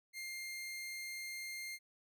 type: tone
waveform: sawtooth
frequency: 2112 Hz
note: C7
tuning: 16 cents sharp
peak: -39 dBFS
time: 0.13-1.79 s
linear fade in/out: 50 ms
effects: none